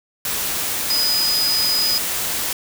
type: tone in noise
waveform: sine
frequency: 4978 Hz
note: D#8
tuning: in tune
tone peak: -17 dBFS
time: 0.9-1.98 s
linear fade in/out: 2 ms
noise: white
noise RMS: -23 dBFS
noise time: 0.25-2.53 s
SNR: +3 dB
effects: none